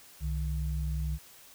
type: tone pair together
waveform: sine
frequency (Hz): 64.83 / 153.4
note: C2 / D#3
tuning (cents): -15 / -24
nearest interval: octave + minor third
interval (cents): 1491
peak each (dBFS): -30 / -35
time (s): 0.2-1.19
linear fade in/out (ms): 50
effects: white hiss -54 dBFS RMS until 1.54 s